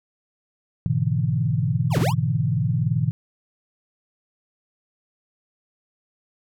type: chord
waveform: sine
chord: E dominant seventh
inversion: first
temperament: equal with one note detuned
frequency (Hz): 104.61 / 123.47 / 146.83 / 164.81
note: G#2 / B2 / D3 / E3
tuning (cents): +13 / 0 / 0 / 0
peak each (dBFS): -26 / -23 / -25 / -25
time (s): 0.86-3.11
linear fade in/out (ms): 0
type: linear two-way sweep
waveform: square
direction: down then up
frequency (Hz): 1191 to 70.5 to 1191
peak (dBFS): -23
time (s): 1.9-2.14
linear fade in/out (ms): 50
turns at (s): 1.99
effects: none